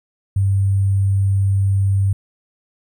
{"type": "tone with sample-and-hold", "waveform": "sine", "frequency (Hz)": 97.8, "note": "G2", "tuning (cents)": -4, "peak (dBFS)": -13, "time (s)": [0.36, 2.13], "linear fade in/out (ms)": 5, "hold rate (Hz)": 8820, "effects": []}